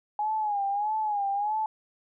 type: tone with vibrato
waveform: sine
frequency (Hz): 830.6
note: G#5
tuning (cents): 0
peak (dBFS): -25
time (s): 0.19-1.66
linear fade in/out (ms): 2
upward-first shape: sine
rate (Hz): 1.6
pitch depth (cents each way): 84
effects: none